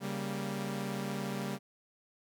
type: chord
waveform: sawtooth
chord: G diminished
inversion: second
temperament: equal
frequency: 138.59 / 196 / 233.1 Hz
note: Db3 / G3 / Bb3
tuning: 0 / 0 / 0 cents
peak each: -36 / -33 / -37 dBFS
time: 0-1.59 s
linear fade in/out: 50 ms
effects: none